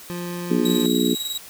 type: tone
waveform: 25% pulse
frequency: 175.2 Hz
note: F3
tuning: 6 cents sharp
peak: -24 dBFS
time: 0.1-0.86 s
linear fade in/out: 0 ms
type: harmonic tone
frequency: 60.3 Hz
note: B1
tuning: 41 cents flat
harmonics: 3 / 4 / 5 / 6 / 7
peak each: -26 / -21 / -23 / -25 / -26 dBFS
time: 0.5-1.15 s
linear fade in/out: 10 ms
type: tone with tremolo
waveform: sawtooth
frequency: 3845 Hz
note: B7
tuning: 47 cents flat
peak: -21 dBFS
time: 0.65-1.38 s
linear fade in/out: 5 ms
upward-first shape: square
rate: 20 Hz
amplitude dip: 50%
effects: white hiss -42 dBFS RMS until 1.49 s